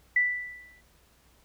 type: tone with exponential decay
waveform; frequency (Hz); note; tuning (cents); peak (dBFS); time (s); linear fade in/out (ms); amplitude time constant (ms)
sine; 1975.5; B6; 0; -18; 0.16-0.81; 5; 140
effects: added 60 Hz sine -63 dBFS peak until 1.44 s + pink hiss -63 dBFS RMS until 1.44 s